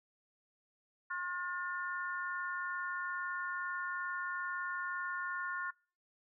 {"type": "harmonic tone", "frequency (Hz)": 357.7, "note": "F4", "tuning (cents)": 41, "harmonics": [3, 4, 5], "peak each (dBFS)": [-41, -38, -42], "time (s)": [1.1, 5.71], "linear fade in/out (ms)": 10, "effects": ["noise-tail reverb RT60 0.4 s tail -26 dB re dry"]}